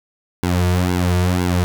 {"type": "tone with flanger", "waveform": "sawtooth", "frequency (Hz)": 89.7, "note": "F2", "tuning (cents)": 47, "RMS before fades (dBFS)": -17, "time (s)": [0.43, 1.64], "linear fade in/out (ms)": 0, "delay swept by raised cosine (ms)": [1.6, 3.9], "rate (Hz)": 2, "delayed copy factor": -0.95, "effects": []}